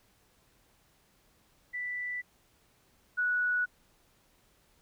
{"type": "tone pair in turn", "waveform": "sine", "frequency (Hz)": [1975.5, 1470.2], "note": ["B6", "F#6"], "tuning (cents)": [0, -11], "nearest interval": "perfect fourth", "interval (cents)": 511, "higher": "first", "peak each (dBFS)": [-33, -26], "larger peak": "second", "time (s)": [[1.73, 2.22], [3.17, 3.66]], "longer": "neither", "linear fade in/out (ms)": 20, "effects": ["pink hiss -67 dBFS RMS until 4.81 s"]}